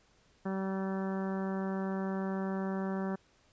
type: harmonic tone with a mistuned harmonic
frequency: 191.9 Hz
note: G3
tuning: 37 cents flat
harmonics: 1 / 2 / 3 / 4 / 5 / 6 / 7 / 8 / 9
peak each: -33 / -39 / -43 / -45 / -47 / -49 / -50 / -51 / -52 dBFS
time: 0.45-3.16 s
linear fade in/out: 10 ms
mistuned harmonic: 9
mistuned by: +20 cents
effects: pink hiss -67 dBFS RMS until 3.52 s + resampled to 16000 Hz